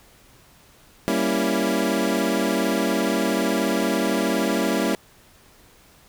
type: chord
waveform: 25% pulse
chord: G diminished seventh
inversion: none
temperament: equal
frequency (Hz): 196 / 233.1 / 277.2 / 329.6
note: G3 / Bb3 / Db4 / Fb4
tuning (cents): 0 / 0 / 0 / 0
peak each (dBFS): -22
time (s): 1.08-4.95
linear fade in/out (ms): 0
effects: pink hiss -53 dBFS RMS until 6.08 s